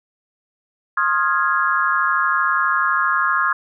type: chord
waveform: sine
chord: F minor seventh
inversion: second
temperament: equal with one note detuned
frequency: 1063.6 / 1244.5 / 1396.9 / 1661.2 Hz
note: C6 / Eb6 / F6 / Ab6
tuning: +28 / 0 / 0 / 0 cents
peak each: -21 / -21 / -21 / -21 dBFS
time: 0.97-3.53 s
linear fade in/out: 5 ms
effects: none